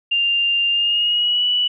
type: tone with pitch glide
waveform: sine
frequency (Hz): 2794 to 2953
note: F7 to F#7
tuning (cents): 0 to -4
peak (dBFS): -15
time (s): 0.11-1.68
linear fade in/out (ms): 10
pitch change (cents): +96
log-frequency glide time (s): 0.7-1.45
effects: none